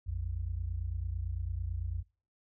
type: tone pair together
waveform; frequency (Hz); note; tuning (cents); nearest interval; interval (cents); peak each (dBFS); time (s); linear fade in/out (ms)
sine; 58.32 / 87.31; A#1 / F2; +1 / 0; perfect fifth; 699; -36 / -35; 0.06-2.03; 20
effects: noise-tail reverb RT60 0.4 s tail -25 dB re dry

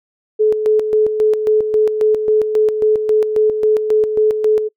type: tone with tremolo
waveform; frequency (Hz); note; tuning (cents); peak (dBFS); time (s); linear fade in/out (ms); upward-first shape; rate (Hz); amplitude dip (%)
sine; 430; A4; -40; -9; 0.39-4.69; 20; square; 3.7; 55
effects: noise-tail reverb RT60 0.1 s tail -26 dB re dry

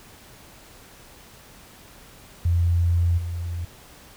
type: tone with level steps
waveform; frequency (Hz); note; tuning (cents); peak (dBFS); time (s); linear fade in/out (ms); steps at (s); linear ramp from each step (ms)
sine; 86; F2; -26; -17 / -26; 2.45-3.65; 5; 3.17; 20
effects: pink hiss -48 dBFS RMS until 4.16 s

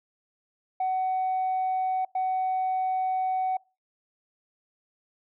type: tone bursts at uneven times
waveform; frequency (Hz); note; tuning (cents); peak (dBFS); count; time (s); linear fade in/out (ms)
sine; 750; F#5; +23; -22; 2; 0.8-2.05 / 2.15-3.57; 5
effects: noise-tail reverb RT60 0.3 s tail -26 dB re dry + tanh soft clip ceiling -22 dBFS

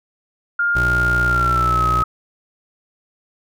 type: tone with pitch glide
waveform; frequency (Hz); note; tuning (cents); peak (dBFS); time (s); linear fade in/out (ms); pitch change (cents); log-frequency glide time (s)
sine; 1408 to 1276.3; F6 to D#6; +14 to +44; -15; 0.59-2.04; 5; -170; 1.26-1.86
type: tone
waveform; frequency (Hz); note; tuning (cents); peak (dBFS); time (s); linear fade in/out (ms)
25% pulse; 60.6; B1; -32; -16; 0.75-2.03; 10
effects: none

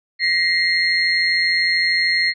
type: tone cluster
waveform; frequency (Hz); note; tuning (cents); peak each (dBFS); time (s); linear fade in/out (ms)
sine; 1912 / 2085 / 4268; A#6 / C7 / C8; +43 / -7 / +34; -19; 0.19-2.34; 50
effects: tanh soft clip ceiling -6 dBFS

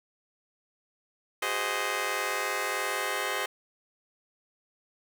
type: chord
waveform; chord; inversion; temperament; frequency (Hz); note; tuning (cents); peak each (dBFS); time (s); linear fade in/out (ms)
10% pulse; Ab dominant seventh; third; just; 373.8 / 415.3 / 519.1 / 623; Gb4 / Ab4 / C5 / Eb5; +18 / 0 / -14 / +2; -28 / -26 / -25 / -27; 1.42-3.46; 5
effects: none

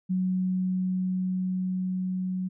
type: tone with level ramp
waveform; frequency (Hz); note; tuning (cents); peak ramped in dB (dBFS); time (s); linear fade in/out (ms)
sine; 185; F#3; 0; -23 to -27; 0.09-2.49; 20
effects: none

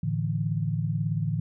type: chord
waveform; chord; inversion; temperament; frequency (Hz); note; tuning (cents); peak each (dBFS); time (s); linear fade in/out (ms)
sine; A suspended fourth; none; just; 110 / 146.67 / 165; A2 / D3 / E3; 0 / -2 / +2; -29; 0.03-1.4; 5
effects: none

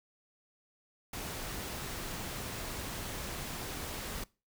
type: noise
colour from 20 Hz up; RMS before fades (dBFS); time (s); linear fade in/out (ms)
pink; -40; 1.13-4.24; 5
effects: noise-tail reverb RT60 0.3 s tail -22 dB re dry

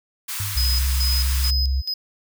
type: high-pass noise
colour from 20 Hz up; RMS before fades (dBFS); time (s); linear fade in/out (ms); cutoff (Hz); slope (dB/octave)
white; -29; 0.28-1.51; 10; 930; 48
type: tone with exponential decay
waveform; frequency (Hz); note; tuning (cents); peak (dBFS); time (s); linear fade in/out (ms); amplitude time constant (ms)
sine; 100; G2; +35; -23; 0.4-1.05; 0; 140
type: tone with pitch glide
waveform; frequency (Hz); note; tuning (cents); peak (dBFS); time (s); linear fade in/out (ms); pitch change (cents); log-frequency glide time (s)
sine; 65.2 to 66.45; C2 to C2; -5 to +27; -18; 0.55-1.82; 20; +32; 0.7-1.04
type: tone with tremolo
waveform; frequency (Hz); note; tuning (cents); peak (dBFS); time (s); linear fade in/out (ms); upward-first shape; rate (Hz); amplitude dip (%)
triangle; 5040; D#8; +21; -21; 0.57-1.94; 5; square; 2.3; 80
effects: none

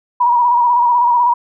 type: tone with vibrato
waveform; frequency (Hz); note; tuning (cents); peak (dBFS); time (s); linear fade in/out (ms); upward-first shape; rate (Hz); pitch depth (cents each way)
sine; 964; B5; -42; -9; 0.2-1.34; 10; square; 16; 38
effects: none

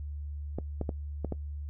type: clicks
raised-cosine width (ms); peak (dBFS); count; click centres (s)
2; -19; 5; 0.586 / 0.813 / 0.892 / 1.247 / 1.323
effects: noise-tail reverb RT60 0.1 s tail -20 dB re dry + added 73 Hz sine -35 dBFS peak until 1.69 s

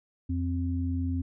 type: tone pair together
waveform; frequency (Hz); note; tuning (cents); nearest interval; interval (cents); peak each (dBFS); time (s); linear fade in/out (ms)
sine; 87.25 / 261.6; F2 / C4; -1 / 0; octave + perfect fifth; 1901; -28 / -31; 0.29-1.22; 10
effects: none

